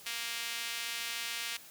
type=tone with high-pass filter; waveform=sawtooth; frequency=233.1 Hz; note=A#3; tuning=in tune; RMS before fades=-38 dBFS; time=0.06-1.57 s; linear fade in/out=5 ms; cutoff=2500 Hz; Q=1.2; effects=white hiss -53 dBFS RMS until 1.7 s